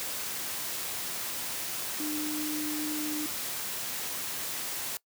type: tone in noise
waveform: sine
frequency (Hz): 303.1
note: D#4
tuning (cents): -45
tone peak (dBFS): -32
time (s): 2-3.26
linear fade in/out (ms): 0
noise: white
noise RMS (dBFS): -35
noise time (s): 0-4.97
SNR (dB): 0
effects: noise-tail reverb RT60 0.1 s tail -22 dB re dry + high-pass 100 Hz 12 dB/octave